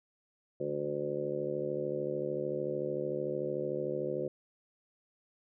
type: harmonic tone with a mistuned harmonic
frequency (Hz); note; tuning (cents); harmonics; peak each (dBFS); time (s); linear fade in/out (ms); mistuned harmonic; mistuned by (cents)
73.42; D2; 0; 2 / 3 / 4 / 5 / 6 / 7 / 8; -43 / -46 / -44 / -36 / -43 / -36 / -42; 0.6-4.28; 5; 3; -43
effects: none